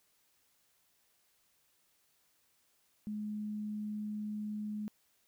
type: tone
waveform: sine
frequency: 210.9 Hz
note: G#3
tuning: 27 cents sharp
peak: -36 dBFS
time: 3.07-4.88 s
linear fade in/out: 0 ms
effects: white hiss -73 dBFS RMS until 5.27 s